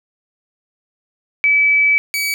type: tone pair in turn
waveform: sine / sawtooth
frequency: 2297 / 2280 Hz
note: D7 / C#7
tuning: -39 / +48 cents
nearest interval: unison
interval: 13 cents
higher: first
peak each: -10 / -14 dBFS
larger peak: first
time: 1.44-1.98 / 2.14-2.34 s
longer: first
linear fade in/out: 0 ms
effects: none

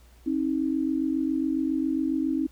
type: tone pair together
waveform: sine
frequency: 269.2 / 316.5 Hz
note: C4 / D#4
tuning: +49 / +30 cents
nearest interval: minor third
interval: 281 cents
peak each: -26 dBFS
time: 0.26-2.47 s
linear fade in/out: 10 ms
effects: added 60 Hz sine -51 dBFS peak until 2.51 s + pink hiss -60 dBFS RMS until 2.51 s

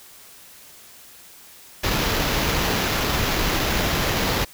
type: noise with sample-and-hold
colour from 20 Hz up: pink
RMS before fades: -22 dBFS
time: 1.83-4.45 s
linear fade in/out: 10 ms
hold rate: 8820 Hz
effects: white hiss -46 dBFS RMS until 4.53 s

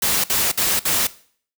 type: noise bursts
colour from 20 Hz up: white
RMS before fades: -19 dBFS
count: 4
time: 0.02-1.071 s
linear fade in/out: 5 ms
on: 220 ms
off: 57 ms
effects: noise-tail reverb RT60 0.5 s tail -18 dB re dry

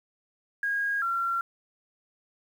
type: tone pair in turn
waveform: sine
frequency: 1635 / 1368.1 Hz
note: G#6 / F6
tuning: -28 / -36 cents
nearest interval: minor third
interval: 308 cents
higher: first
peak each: -25 dBFS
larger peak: neither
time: 0.63-1.02 / 1.02-1.41 s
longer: neither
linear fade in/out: 2 ms
effects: 9-bit

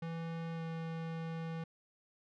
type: tone with pitch glide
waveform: square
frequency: 165.3 to 163.78 Hz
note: E3 to E3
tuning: +5 to -11 cents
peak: -39 dBFS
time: 0.02-1.64 s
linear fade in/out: 5 ms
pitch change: -16 cents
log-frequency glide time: 0.54-0.62 s
effects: low-pass 3000 Hz 12 dB/octave

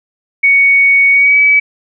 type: tone with pitch glide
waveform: sine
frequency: 2230 to 2286 Hz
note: C#7 to D7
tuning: +10 to -47 cents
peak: -5 dBFS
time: 0.43-1.6 s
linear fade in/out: 10 ms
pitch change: +43 cents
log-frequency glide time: 1.11-1.39 s
effects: none

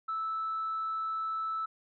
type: tone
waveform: sine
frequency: 1313 Hz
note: E6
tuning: 7 cents flat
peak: -30 dBFS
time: 0.08-1.66 s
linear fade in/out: 10 ms
effects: tanh soft clip ceiling -27 dBFS

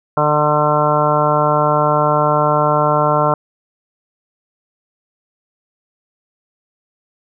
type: harmonic tone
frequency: 150 Hz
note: D3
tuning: 37 cents sharp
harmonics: 1 / 2 / 3 / 4 / 5 / 6 / 7 / 8 / 9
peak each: -20 / -25 / -22 / -17 / -21 / -21 / -18 / -27 / -20 dBFS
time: 0.17-3.34 s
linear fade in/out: 2 ms
effects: none

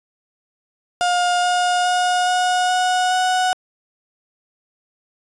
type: tone with pitch steps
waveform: 35% pulse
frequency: 711 / 716.4 / 721.8 / 727.2 / 732.7 / 738.2 Hz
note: F5 / F5 / F#5 / F#5 / F#5 / F#5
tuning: +31 / +44 / -43 / -30 / -17 / -4 cents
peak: -14 dBFS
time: 1.01-3.53 s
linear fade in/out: 0 ms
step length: 420 ms
effects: resampled to 22050 Hz

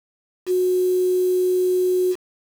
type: tone with quantisation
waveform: sine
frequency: 365.6 Hz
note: F#4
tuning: 21 cents flat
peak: -16 dBFS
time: 0.46-2.16 s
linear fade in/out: 50 ms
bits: 6
effects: none

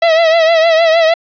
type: tone with vibrato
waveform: 45% pulse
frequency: 655 Hz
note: E5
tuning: 11 cents flat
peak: -7 dBFS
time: 0.02-1.14 s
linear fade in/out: 5 ms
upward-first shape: triangle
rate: 6.5 Hz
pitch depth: 72 cents each way
effects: resampled to 11025 Hz + 8-bit

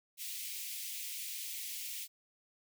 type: high-pass noise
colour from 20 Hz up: white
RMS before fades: -42 dBFS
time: 0.17-2.08 s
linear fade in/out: 50 ms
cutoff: 2100 Hz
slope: 48 dB/octave
effects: none

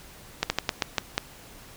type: slowing click train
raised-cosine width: 0.2 ms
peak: -5 dBFS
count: 7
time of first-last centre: 0.43-1.18 s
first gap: 70 ms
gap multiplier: 1.23
effects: pink hiss -48 dBFS RMS until 1.76 s

